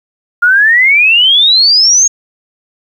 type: exponential sweep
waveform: sine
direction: up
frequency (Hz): 1396.9 to 6645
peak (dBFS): -4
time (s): 0.42-2.08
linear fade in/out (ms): 10
effects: 7-bit